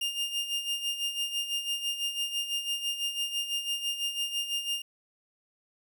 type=tone with tremolo; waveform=40% pulse; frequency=2817 Hz; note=F7; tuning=14 cents sharp; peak=-26 dBFS; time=0.01-4.82 s; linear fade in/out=5 ms; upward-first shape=sine; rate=6 Hz; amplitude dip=65%; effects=none